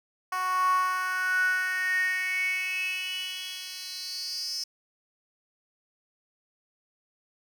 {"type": "tone with high-pass filter sweep", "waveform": "10% pulse", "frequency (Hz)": 369.7, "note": "F#4", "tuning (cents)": -1, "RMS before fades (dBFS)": -29, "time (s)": [0.32, 4.64], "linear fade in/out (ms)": 5, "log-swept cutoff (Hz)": [950, 5300], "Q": 9.9, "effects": []}